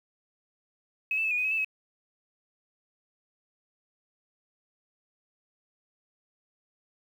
sine tone with pitch steps, 2561 / 2645 / 2601 / 2450 / 2497 / 2557 / 2643 / 2561 Hz, D#7 / E7 / E7 / D#7 / D#7 / D#7 / E7 / D#7, +49 / +5 / -24 / -27 / +6 / +47 / +4 / +49 cents, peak -25 dBFS, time 1.11-1.646 s, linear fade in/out 2 ms, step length 67 ms, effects 9-bit

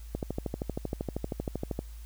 click train, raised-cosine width 2 ms, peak -18 dBFS, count 22, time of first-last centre 0.15-1.791 s, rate 12.8 Hz, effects added 55 Hz sine -41 dBFS peak until 2.05 s + white hiss -58 dBFS RMS until 2.05 s

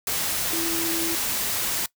sine tone in noise, 331.5 Hz, E4, 10 cents sharp, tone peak -28 dBFS, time 0.53-1.15 s, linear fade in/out 2 ms, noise white, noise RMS -26 dBFS, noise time 0.07-1.86 s, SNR -5 dB, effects noise-tail reverb RT60 0.1 s tail -20 dB re dry

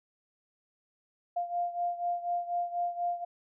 sine beating tone pair, 698.5 / 702.6 Hz, F5 / F5, 0 / +10 cents, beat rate 4.1 Hz, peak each -31 / -35 dBFS, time 1.36-3.25 s, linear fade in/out 10 ms, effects none

